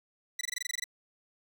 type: tone bursts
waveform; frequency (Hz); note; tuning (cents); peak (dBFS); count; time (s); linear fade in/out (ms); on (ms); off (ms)
15% pulse; 1975.5; B6; 0; -25; 11; 0.39-0.841; 5; 21; 22
effects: 11-bit